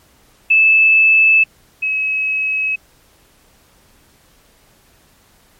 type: tone pair in turn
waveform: sine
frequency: 2621 / 2564 Hz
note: E7 / E7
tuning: -11 / -49 cents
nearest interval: unison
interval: 38 cents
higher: first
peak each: -7 / -15 dBFS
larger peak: first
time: 0.5-1.44 / 1.82-2.76 s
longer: neither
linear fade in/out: 10 ms
effects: pink hiss -52 dBFS RMS until 5.59 s + MP3 64 kbps